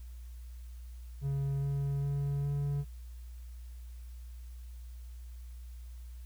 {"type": "tone with pitch steps", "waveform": "triangle", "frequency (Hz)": [138.59, 139.88, 141.18, 142.49], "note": ["C#3", "C#3", "C#3", "C#3"], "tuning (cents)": [0, 16, 32, 48], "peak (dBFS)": -28, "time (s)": [1.21, 2.85], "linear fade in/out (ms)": 50, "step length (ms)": 410, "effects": ["added 60 Hz sine -43 dBFS peak until 6.25 s", "white hiss -65 dBFS RMS until 6.25 s"]}